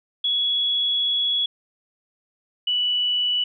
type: tone pair in turn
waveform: sine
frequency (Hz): 3366 / 2958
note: G#7 / F#7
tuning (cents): +23 / -1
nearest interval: major second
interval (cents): 224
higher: first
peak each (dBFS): -19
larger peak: neither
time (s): 0.24-1.46 / 2.67-3.44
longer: first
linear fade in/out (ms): 5
effects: none